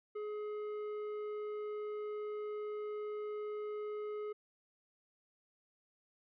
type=tone with tanh clipping; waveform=triangle; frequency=421.2 Hz; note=G#4; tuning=24 cents sharp; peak=-40 dBFS; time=0.15-4.33 s; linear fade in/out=10 ms; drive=13 dB; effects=none